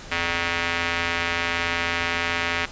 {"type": "tone with band-pass filter", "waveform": "square", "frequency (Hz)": 85.3, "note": "F2", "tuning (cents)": -40, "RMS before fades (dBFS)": -25, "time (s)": [0.11, 2.66], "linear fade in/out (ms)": 10, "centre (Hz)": 2200, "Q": 1.6, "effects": ["pink hiss -40 dBFS RMS until 2.71 s", "resampled to 16000 Hz"]}